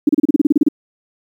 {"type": "tone bursts", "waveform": "sine", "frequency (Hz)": 293.6, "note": "D4", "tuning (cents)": 0, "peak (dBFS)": -7, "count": 12, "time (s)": [0.07, 0.686], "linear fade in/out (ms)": 5, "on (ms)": 22, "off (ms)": 32, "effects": ["8-bit"]}